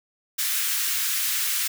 white high-pass noise, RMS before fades -25 dBFS, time 0.38-1.68 s, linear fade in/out 10 ms, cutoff 1400 Hz, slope 24 dB/octave, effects none

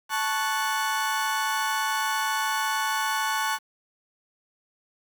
35% pulse chord, F# minor, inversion first, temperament equal with one note detuned, 875.4 / 1108.7 / 1480 Hz, A5 / C#6 / F#6, -9 / 0 / 0 cents, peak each -26 / -28 / -28 dBFS, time 0.09-3.59 s, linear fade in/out 50 ms, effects 8-bit

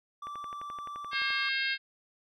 triangle tone, 1167 Hz, D6, 11 cents flat, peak -36 dBFS, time 0.22-1.49 s, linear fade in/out 5 ms
click train, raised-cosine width 0.5 ms, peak -31 dBFS, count 13, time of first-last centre 0.27-1.304 s, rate 11.6 Hz
harmonic tone, 535 Hz, C5, 38 cents sharp, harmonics 3 / 4 / 5 / 6 / 7 / 8 / 9, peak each -32 / -34 / -36 / -38 / -39 / -40 / -41 dBFS, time 1.11-1.78 s, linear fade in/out 50 ms
effects none

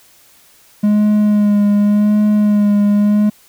triangle tone with vibrato, 207.7 Hz, G#3, in tune, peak -7 dBFS, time 0.83-3.3 s, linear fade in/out 10 ms, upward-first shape sine, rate 0.88 Hz, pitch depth 23 cents each way, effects white hiss -48 dBFS RMS until 3.48 s

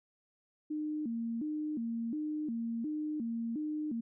sine tone with vibrato, 264.8 Hz, C4, 21 cents sharp, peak -33 dBFS, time 0.7-4.01 s, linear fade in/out 10 ms, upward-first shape square, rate 1.4 Hz, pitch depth 240 cents each way, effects none

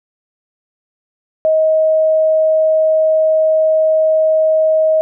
sine tone, 631 Hz, D#5, 24 cents sharp, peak -9 dBFS, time 1.45-5.01 s, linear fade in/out 0 ms, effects none

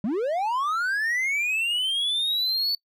triangle linear sweep, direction up, 185 to 4500 Hz, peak -21 dBFS, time 0.04-2.75 s, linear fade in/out 2 ms, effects noise-tail reverb RT60 0.1 s tail -25 dB re dry

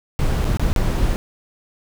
brown noise with dropouts, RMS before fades -18 dBFS, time 0.19-1.16 s, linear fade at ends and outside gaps 0 ms, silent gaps 0.443-0.451 / 0.571-0.596 / 0.73-0.762 s, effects none

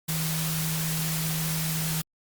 sine tone in noise, 160 Hz, D#3, 49 cents sharp, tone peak -28 dBFS, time 0.08-2.02 s, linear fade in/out 10 ms, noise white, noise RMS -31 dBFS, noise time 0.08-2.02 s, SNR 0 dB, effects Opus 48 kbps

